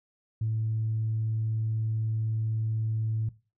sine tone, 110.5 Hz, A2, 8 cents sharp, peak -25 dBFS, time 0.41-3.29 s, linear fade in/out 5 ms, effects noise-tail reverb RT60 0.3 s tail -18 dB re dry + tanh soft clip ceiling -21 dBFS

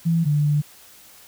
sine tone pair in turn, 166.1 / 147.68 Hz, E3 / D3, +13 / +10 cents, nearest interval major second, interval 203 cents, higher first, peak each -16 dBFS, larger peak neither, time 0.05-0.25 / 0.25-0.62 s, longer second, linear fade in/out 20 ms, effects white hiss -48 dBFS RMS until 1.27 s

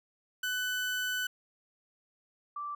30% pulse / sine tone pair in turn, 1500 / 1169.2 Hz, F#6 / D6, +23 / -8 cents, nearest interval major third, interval 431 cents, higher first, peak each -28 / -35 dBFS, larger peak first, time 0.43-1.27 / 2.56-2.75 s, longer first, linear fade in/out 5 ms, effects none

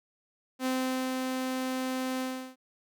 sawtooth tone with ADSR envelope, 258.6 Hz, C4, 20 cents flat, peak -23 dBFS, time 0.59-2.56 s, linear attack 67 ms, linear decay 450 ms, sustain -3 dB, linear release 350 ms, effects none

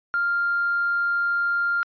triangle tone with tanh clipping, 1396.9 Hz, F6, in tune, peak -20 dBFS, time 0.14-1.83 s, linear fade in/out 0 ms, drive 4 dB, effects resampled to 11025 Hz

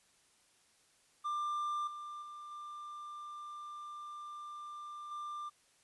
triangle tone with level steps, 1190 Hz, D6, 22 cents sharp, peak -32 / -41 / -44 / -42 / -38 dBFS, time 1.24-5.5 s, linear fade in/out 20 ms, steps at 1.87 / 2.22 / 2.51 / 5.11 s, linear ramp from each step 5 ms, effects white hiss -69 dBFS RMS until 5.83 s + resampled to 24000 Hz

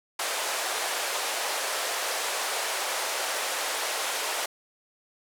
pink band-pass noise, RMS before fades -30 dBFS, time 0.19-4.46 s, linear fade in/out 5 ms, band 510 to 12000 Hz, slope 24 dB/octave, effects none

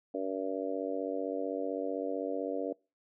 harmonic tone, 95.7 Hz, G2, 41 cents flat, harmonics 3 / 4 / 5 / 6 / 7, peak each -37 / -41 / -37 / -38 / -41 dBFS, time 0.14-2.73 s, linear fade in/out 5 ms, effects noise-tail reverb RT60 0.3 s tail -25 dB re dry

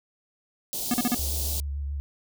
white band-stop noise, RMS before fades -31 dBFS, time 0.73-1.6 s, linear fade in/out 0 ms, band 730 to 3600 Hz, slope 24 dB/octave
square tone bursts, 243.1 Hz, B3, 27 cents flat, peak -22 dBFS, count 4, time 0.91-1.147 s, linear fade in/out 2 ms, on 30 ms, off 39 ms
sine tone with vibrato, 70.8 Hz, C#2, 37 cents sharp, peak -28 dBFS, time 1.19-2 s, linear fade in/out 0 ms, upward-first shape sine, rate 7.1 Hz, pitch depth 33 cents each way
effects none

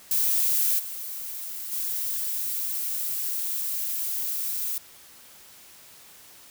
violet noise with level steps, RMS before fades -23 / -35 / -29 dBFS, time 0.11-4.78 s, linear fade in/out 2 ms, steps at 0.78 / 1.71 s, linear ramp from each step 20 ms, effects white hiss -50 dBFS RMS until 6.5 s

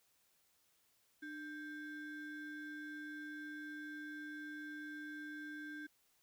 triangle ring-modulated tone, 938 Hz, A#5, 11 cents sharp, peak -40 dBFS, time 1.22-5.87 s, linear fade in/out 10 ms, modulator 638 Hz, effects white hiss -75 dBFS RMS until 6.22 s

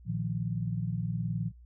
sine chord, Bb suspended fourth, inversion none, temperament equal with one note detuned, 115.8 / 155.56 / 174.61 Hz, Bb2 / Eb3 / F3, -11 / 0 / 0 cents, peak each -33 / -35 / -34 dBFS, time 0.05-1.52 s, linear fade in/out 50 ms, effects noise-tail reverb RT60 0.1 s tail -25 dB re dry + added 60 Hz sine -50 dBFS peak until 1.65 s

